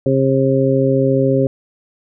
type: harmonic tone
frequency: 134.1 Hz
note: C3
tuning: 43 cents sharp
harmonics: 1 / 2 / 3 / 4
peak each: -17 / -17 / -17 / -17 dBFS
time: 0.06-1.47 s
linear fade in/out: 2 ms
effects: none